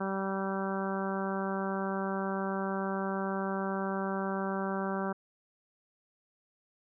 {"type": "harmonic tone", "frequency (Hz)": 193.5, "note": "G3", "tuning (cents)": -22, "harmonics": [1, 2, 3, 4, 5, 6, 7, 8], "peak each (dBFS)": [-34, -37, -39, -40, -41, -42, -42, -43], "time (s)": [0, 5.13], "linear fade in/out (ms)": 10, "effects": []}